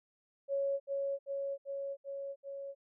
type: tone with echo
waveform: sine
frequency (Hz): 554.4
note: C#5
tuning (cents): 0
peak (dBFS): -30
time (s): 0.48-0.8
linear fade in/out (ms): 50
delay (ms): 390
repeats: 5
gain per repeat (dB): -2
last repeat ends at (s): 2.75
effects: none

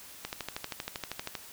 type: click train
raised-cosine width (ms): 0.2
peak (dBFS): -17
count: 15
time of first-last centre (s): 0.25-1.352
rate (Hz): 12.7
effects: white hiss -49 dBFS RMS until 1.52 s

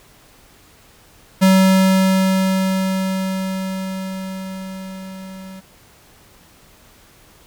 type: tone with level ramp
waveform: square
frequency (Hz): 189.7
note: F#3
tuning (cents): +43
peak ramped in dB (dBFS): -9 to -34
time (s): 1.41-5.61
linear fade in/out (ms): 20
effects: pink hiss -49 dBFS RMS until 7.46 s

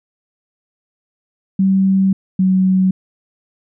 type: tone pair in turn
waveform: sine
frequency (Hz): 192.1 / 187.6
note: G3 / F#3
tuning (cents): -35 / +24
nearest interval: unison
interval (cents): 41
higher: first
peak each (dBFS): -10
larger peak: neither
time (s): 1.59-2.13 / 2.39-2.91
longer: first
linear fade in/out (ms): 5
effects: none

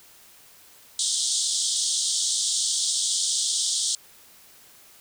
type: band-pass noise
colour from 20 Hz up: white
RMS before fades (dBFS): -25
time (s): 0.99-3.95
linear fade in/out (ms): 2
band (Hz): 3200 to 9100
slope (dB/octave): 96
effects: white hiss -52 dBFS RMS until 5 s

